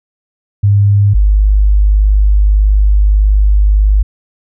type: tone pair in turn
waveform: sine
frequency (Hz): 101.3 / 50.83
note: G#2 / G#1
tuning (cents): -43 / -37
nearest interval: octave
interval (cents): 1194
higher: first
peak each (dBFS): -5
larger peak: neither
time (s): 0.63-1.14 / 1.14-4.03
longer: second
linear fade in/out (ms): 10
effects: none